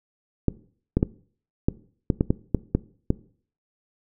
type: clicks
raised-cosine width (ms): 3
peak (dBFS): -6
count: 10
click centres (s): 0.483 / 0.97 / 1.029 / 1.685 / 2.102 / 2.209 / 2.305 / 2.547 / 2.75 / 3.104
effects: noise-tail reverb RT60 0.5 s tail -20 dB re dry